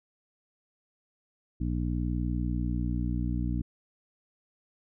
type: harmonic tone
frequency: 60.2 Hz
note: B1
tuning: 44 cents flat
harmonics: 1 / 2 / 3 / 4 / 5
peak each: -30 / -33 / -35 / -36 / -37 dBFS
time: 1.6-3.62 s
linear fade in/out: 10 ms
effects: none